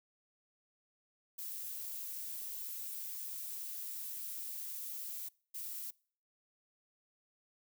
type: noise bursts at uneven times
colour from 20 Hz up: violet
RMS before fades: -43 dBFS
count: 2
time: 1.38-5.29 / 5.54-5.91 s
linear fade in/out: 10 ms
effects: noise-tail reverb RT60 0.5 s tail -25 dB re dry